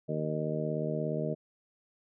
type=harmonic tone; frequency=77 Hz; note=D#2; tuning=17 cents flat; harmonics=2 / 3 / 4 / 5 / 6 / 7 / 8; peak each=-34 / -38 / -41 / -39 / -37 / -47 / -36 dBFS; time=0.08-1.35 s; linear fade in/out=20 ms; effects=none